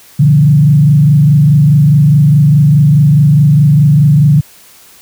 sine tone with frequency modulation, 146.83 Hz, D3, in tune, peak -3 dBFS, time 0.19-4.41 s, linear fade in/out 10 ms, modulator 24.8 Hz, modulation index 0.75, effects white hiss -40 dBFS RMS until 5.01 s

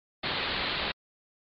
white low-pass noise, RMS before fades -31 dBFS, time 0.23-0.92 s, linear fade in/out 10 ms, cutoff 4400 Hz, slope 96 dB/octave, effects MP3 48 kbps

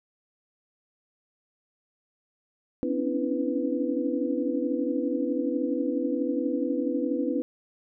sine tone cluster, 251.9 / 276.4 / 288.5 / 329.8 / 495.7 Hz, B3 / C#4 / D4 / E4 / B4, +34 / -5 / -31 / +1 / +6 cents, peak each -31 dBFS, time 2.83-7.42 s, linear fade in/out 0 ms, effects none

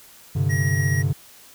triangle chord, G suspended fourth, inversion none, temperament equal with one note detuned, 98 / 131.19 / 146.83 Hz, G2 / C3 / D3, 0 / +5 / 0 cents, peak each -21 dBFS, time 0.35-1.13 s, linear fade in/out 10 ms
square tone, 1900 Hz, A#6, 33 cents sharp, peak -27 dBFS, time 0.49-1.03 s, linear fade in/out 20 ms
effects white hiss -48 dBFS RMS until 1.54 s

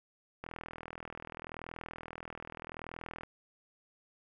click train, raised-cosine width 0.5 ms, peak -27 dBFS, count 115, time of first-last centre 0.44-3.234 s, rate 40.8 Hz, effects none

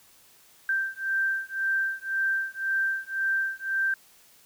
sine beating tone pair, 1568 / 1569.9 Hz, G6 / G6, 0 / +2 cents, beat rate 1.9 Hz, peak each -28 dBFS, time 0.69-3.94 s, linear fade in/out 2 ms, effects white hiss -57 dBFS RMS until 4.45 s

